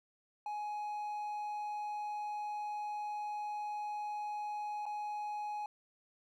triangle tone with dropouts, 837 Hz, G#5, 13 cents sharp, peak -35 dBFS, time 0.46-5.66 s, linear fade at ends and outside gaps 2 ms, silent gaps 4.856-4.863 s, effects none

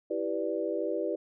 sine chord, E minor seventh, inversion none, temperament equal, 329.6 / 392 / 493.9 / 587.3 Hz, E4 / G4 / B4 / D5, 0 / 0 / 0 / 0 cents, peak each -34 dBFS, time 0.1-1.16 s, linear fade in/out 10 ms, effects none

